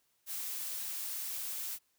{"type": "noise", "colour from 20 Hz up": "blue", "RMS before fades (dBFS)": -39, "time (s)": [0.26, 1.79], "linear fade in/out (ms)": 50, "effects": ["white hiss -75 dBFS RMS until 1.98 s"]}